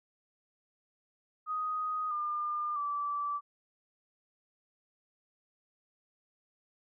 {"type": "tone with pitch steps", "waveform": "sine", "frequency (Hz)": [1248, 1203.4, 1160.4], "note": ["D#6", "D6", "D6"], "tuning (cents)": [5, 42, -21], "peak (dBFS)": -31, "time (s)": [1.46, 3.41], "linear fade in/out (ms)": 50, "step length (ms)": 650, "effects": []}